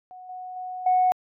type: tone with level steps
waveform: sine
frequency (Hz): 736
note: F#5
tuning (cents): -9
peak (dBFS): -40 / -34 / -31 / -16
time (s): 0.11-1.12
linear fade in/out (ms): 0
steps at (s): 0.29 / 0.56 / 0.86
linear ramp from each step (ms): 5
effects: tanh soft clip ceiling -12 dBFS